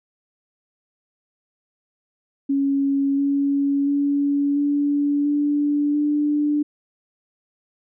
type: tone with pitch steps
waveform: sine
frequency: 277 / 280.5 / 284.1 / 287.8 / 291.4 / 295.2 Hz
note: C#4 / C#4 / C#4 / D4 / D4 / D4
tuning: -1 / +21 / +43 / -35 / -13 / +9 cents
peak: -17 dBFS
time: 2.49-6.63 s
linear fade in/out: 10 ms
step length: 690 ms
effects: none